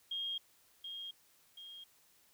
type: tone with echo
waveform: sine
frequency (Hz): 3241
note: G#7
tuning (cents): -43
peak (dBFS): -36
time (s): 0.11-0.38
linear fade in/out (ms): 5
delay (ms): 730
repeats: 2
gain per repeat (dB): -6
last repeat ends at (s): 1.84
effects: white hiss -68 dBFS RMS until 2.33 s